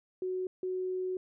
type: tone bursts at uneven times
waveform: sine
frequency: 370 Hz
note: F#4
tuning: in tune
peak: -31 dBFS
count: 2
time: 0.22-0.47 / 0.63-1.17 s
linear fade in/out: 2 ms
effects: none